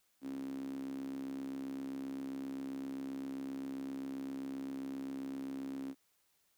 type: tone with high-pass filter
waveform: sawtooth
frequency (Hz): 67.6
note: C#2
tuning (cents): -43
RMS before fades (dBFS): -42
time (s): 0.21-5.95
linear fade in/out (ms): 50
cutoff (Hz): 270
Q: 9.7
effects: white hiss -75 dBFS RMS until 6.57 s